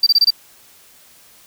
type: tone bursts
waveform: sine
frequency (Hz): 4676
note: D8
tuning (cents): -8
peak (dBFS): -6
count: 5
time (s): 0.03-0.305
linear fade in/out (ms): 5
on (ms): 35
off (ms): 25
effects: tanh soft clip ceiling -7 dBFS + white hiss -48 dBFS RMS until 1.46 s